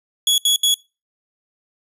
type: tone bursts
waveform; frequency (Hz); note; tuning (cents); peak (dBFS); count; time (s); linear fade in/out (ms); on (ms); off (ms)
sawtooth; 3364; G#7; +22; -10; 3; 0.27-0.742; 2; 110; 71
effects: noise-tail reverb RT60 0.3 s tail -25 dB re dry + resampled to 32000 Hz